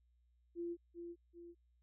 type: tone with echo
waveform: sine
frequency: 343.4 Hz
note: F4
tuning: 29 cents flat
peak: -39 dBFS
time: 0.55-0.77 s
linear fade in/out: 50 ms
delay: 390 ms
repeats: 2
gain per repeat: -6 dB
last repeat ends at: 1.55 s
effects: added 60 Hz sine -70 dBFS peak until 1.82 s